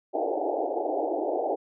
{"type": "band-pass noise", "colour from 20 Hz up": "white", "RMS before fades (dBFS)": -28, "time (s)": [0.13, 1.56], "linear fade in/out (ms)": 20, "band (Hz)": [290, 820], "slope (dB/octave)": 96, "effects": []}